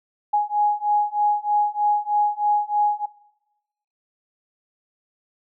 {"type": "beating tone pair", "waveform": "sine", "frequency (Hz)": [830.6, 833.8], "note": ["G#5", "G#5"], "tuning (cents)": [0, 7], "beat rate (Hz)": 3.2, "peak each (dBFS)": -21, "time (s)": [0.33, 3.06], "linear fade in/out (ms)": 10, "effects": ["noise-tail reverb RT60 1.0 s tail -21 dB re dry"]}